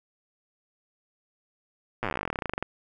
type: slowing click train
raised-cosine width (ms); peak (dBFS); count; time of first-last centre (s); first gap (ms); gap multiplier
0.5; -14; 28; 2.03-2.626; 8; 1.07
effects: none